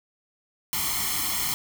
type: noise with comb filter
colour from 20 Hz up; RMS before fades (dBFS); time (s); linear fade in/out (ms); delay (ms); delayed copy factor
white; -27; 0.73-1.54; 0; 0.94; +0.85
effects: none